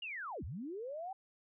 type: linear two-way sweep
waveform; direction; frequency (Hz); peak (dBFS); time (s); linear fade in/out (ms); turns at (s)
sine; down then up; 2900 to 58.27 to 788; -40; 0.02-1.13; 5; 0.44
effects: none